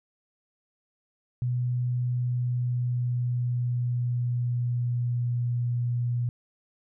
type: tone with pitch glide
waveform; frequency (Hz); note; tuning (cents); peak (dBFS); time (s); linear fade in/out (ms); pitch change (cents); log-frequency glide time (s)
sine; 123.47 to 120.93; B2 to B2; 0 to -36; -24; 1.42-6.29; 0; -36; 2.09-5.54
effects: none